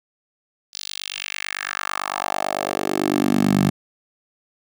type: tone with high-pass filter sweep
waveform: 10% pulse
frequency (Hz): 49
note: G1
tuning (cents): 0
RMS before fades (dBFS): -23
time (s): 0.73-3.7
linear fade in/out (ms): 10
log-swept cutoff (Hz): 4600 to 160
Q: 2.6
effects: none